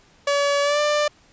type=tone with pitch glide; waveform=sawtooth; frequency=569 to 593.8 Hz; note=C#5 to D5; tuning=+45 to +19 cents; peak=-14 dBFS; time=0.27-1.08 s; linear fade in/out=5 ms; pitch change=+74 cents; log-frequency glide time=0.62-0.8 s; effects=pink hiss -55 dBFS RMS until 1.32 s + resampled to 16000 Hz